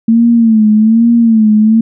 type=tone with vibrato; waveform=sine; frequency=223.8 Hz; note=A3; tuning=30 cents sharp; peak=-4 dBFS; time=0.08-1.81 s; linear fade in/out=5 ms; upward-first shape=sine; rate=1.2 Hz; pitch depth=86 cents each way; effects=none

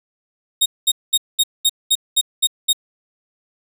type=tone bursts; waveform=sawtooth; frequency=3729 Hz; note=A#7; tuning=in tune; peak=-9 dBFS; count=9; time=0.61-2.731 s; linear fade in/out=10 ms; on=49 ms; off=210 ms; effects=none

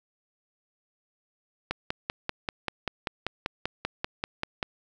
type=click train; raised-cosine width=0.3 ms; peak=-12 dBFS; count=16; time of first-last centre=1.71-4.628 s; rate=5.14 Hz; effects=none

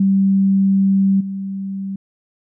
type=tone with level steps; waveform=sine; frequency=194.5 Hz; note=G3; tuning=13 cents flat; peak=-11 / -22 dBFS; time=0-1.96 s; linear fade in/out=5 ms; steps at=1.2 s; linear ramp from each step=10 ms; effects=none

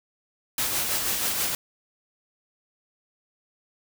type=noise with tremolo; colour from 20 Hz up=white; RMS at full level=-25 dBFS; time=0.58-1.55 s; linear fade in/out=2 ms; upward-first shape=sine; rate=6.2 Hz; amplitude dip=35%; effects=none

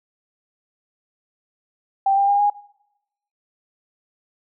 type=tone with pitch steps; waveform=sine; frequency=784 / 796.3 / 808.8 / 821.6 Hz; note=G5 / G5 / G#5 / G#5; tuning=0 / +27 / -46 / -19 cents; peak=-14 dBFS; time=2.06-2.5 s; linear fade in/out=5 ms; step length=110 ms; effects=noise-tail reverb RT60 0.9 s tail -23 dB re dry

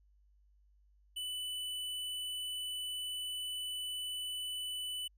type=tone; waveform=square; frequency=2987 Hz; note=F#7; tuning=16 cents sharp; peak=-38 dBFS; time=1.16-5.08 s; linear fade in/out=10 ms; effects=added 50 Hz sine -64 dBFS peak until 5.17 s

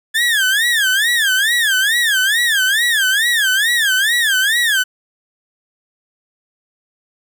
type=tone with vibrato; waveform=30% pulse; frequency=1708 Hz; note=G#6; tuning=48 cents sharp; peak=-10 dBFS; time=0.14-4.84 s; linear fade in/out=20 ms; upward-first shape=sine; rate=2.3 Hz; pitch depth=220 cents each way; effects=none

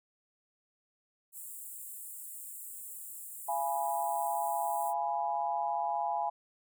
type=high-pass noise; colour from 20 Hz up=pink; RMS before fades=-45 dBFS; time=1.32-4.94 s; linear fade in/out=50 ms; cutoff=7500 Hz; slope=96 dB/octave
type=chord; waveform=sine; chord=F diminished; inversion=none; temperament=equal with one note detuned; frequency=688.4 / 830.6 / 987.8 Hz; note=F5 / Ab5 / Cb6; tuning=-25 / 0 / 0 cents; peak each=-35 / -32 / -37 dBFS; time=3.48-6.3 s; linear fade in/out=10 ms
effects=none

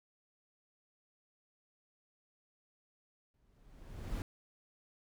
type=noise with exponential growth; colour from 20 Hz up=brown; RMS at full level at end=-35 dBFS; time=3.34-4.22 s; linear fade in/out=1 ms; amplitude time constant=190 ms; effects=none

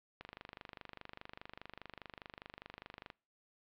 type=click train; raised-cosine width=0.3 ms; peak=-30 dBFS; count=73; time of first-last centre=0.21-3.102 s; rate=24.9 Hz; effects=noise-tail reverb RT60 0.4 s tail -26 dB re dry + low-pass 4000 Hz 12 dB/octave

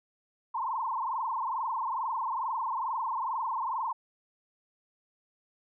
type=tone with frequency modulation; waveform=sine; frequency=980 Hz; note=B5; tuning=14 cents flat; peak=-29 dBFS; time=0.54-3.93 s; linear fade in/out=10 ms; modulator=22.3 Hz; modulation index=4.5; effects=none

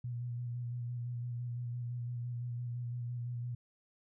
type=tone with vibrato; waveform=sine; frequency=120.9 Hz; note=B2; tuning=36 cents flat; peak=-36 dBFS; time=0.04-3.55 s; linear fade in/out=5 ms; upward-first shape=square; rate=5.9 Hz; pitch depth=21 cents each way; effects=none

